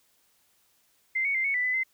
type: tone with pitch steps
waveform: sine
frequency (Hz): 2081 / 2226 / 2087 / 2215 / 1983 / 2005 / 2065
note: C7 / C#7 / C7 / C#7 / B6 / B6 / C7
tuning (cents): -10 / +7 / -5 / -2 / +7 / +26 / -23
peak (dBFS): -24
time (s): 1.15-1.836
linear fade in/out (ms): 10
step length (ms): 98
effects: white hiss -67 dBFS RMS until 1.93 s